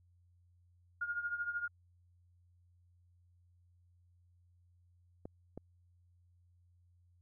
sine tone with tremolo, 1422 Hz, F6, 31 cents sharp, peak -32 dBFS, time 1.01-1.68 s, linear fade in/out 5 ms, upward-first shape triangle, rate 13 Hz, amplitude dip 80%
clicks, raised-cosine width 2 ms, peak -31 dBFS, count 2, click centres 5.255 / 5.576 s
effects added 88 Hz sine -65 dBFS peak until 7.21 s

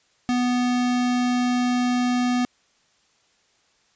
square tone, 246.9 Hz, B3, in tune, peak -20 dBFS, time 0.29-2.45 s, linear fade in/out 0 ms, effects white hiss -63 dBFS RMS until 3.95 s + resampled to 16000 Hz

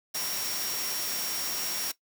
sine tone in noise, 5588 Hz, F8, in tune, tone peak -35 dBFS, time 0.14-1.92 s, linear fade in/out 10 ms, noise white, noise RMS -33 dBFS, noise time 0.14-1.92 s, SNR -5 dB, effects noise-tail reverb RT60 0.1 s tail -17 dB re dry + high-pass 150 Hz 12 dB/octave

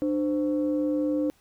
sine tone pair together, 299 / 518 Hz, D4 / C5, +31 / -17 cents, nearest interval minor seventh, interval 952 cents, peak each -23 / -28 dBFS, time 0.02-1.3 s, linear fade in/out 0 ms, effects tanh soft clip ceiling -17 dBFS + pink hiss -63 dBFS RMS until 1.4 s

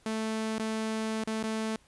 sawtooth tone with dropouts, 220 Hz, A3, in tune, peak -26 dBFS, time 0.06-1.76 s, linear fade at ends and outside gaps 2 ms, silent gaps 0.584-0.595 / 1.239-1.273 / 1.429-1.438 s, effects pink hiss -63 dBFS RMS until 1.87 s + resampled to 24000 Hz

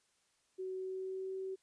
sine tone with pitch glide, 374.9 to 380.8 Hz, F#4 to F#4, +23 to +50 cents, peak -38 dBFS, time 0.58-1.56 s, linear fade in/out 20 ms, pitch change +27 cents, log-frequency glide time 0.74-1.36 s, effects white hiss -75 dBFS RMS until 1.62 s + resampled to 22050 Hz

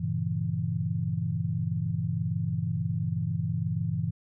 sine chord, G diminished seventh, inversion none, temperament equal, 98 / 116.54 / 138.59 / 164.81 Hz, G2 / Bb2 / Db3 / Fb3, 0 / 0 / 0 / 0 cents, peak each -33 / -32 / -34 / -30 dBFS, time 0-4.11 s, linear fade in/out 10 ms, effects none

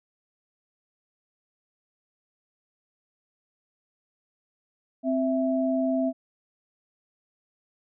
sine tone pair together, 261.5 / 659 Hz, C4 / E5, -1 / -1 cents, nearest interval octave + major third, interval 1600 cents, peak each -24 / -26 dBFS, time 5.03-6.13 s, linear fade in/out 50 ms, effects none

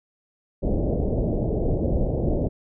pink low-pass noise, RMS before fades -23 dBFS, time 0.62-2.49 s, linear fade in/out 20 ms, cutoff 650 Hz, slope 48 dB/octave, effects none

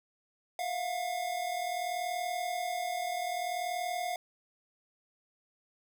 square tone pair together, 675 / 715.6 Hz, E5 / F5, +41 / +42 cents, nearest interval minor second, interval 101 cents, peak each -39 / -34 dBFS, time 0.59-4.16 s, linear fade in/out 2 ms, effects none

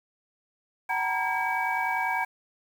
sine tone cluster, 756 / 908 / 958 / 1621 / 2282 Hz, F#5 / A#5 / A#5 / G#6 / C#7, +37 / -46 / +47 / -42 / +50 cents, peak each -31 dBFS, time 0.89-2.25 s, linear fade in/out 10 ms, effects tanh soft clip ceiling -13 dBFS + 8-bit

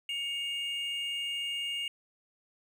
triangle tone pair together, 2236 / 2830 Hz, C#7 / F7, +14 / +22 cents, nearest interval major third, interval 408 cents, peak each -39 / -31 dBFS, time 0.09-1.88 s, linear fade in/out 2 ms, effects none

